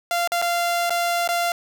sawtooth tone with dropouts, 692 Hz, F5, 16 cents flat, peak -16 dBFS, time 0.11-1.52 s, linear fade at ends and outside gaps 1 ms, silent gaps 0.275-0.319 / 0.417-0.423 / 0.896-0.905 / 1.276-1.289 s, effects none

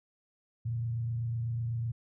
sine tone with frequency modulation, 116.3 Hz, A#2, 4 cents flat, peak -30 dBFS, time 0.65-1.92 s, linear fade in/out 10 ms, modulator 28 Hz, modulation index 0.34, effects none

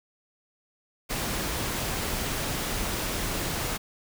pink noise, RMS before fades -30 dBFS, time 1.09-3.78 s, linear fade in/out 20 ms, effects none

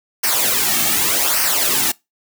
white noise with flanger, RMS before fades -17 dBFS, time 0.23-1.92 s, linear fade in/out 10 ms, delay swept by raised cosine 0.27 to 2.07 ms, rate 0.85 Hz, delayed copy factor -0.7, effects noise-tail reverb RT60 0.2 s tail -23 dB re dry

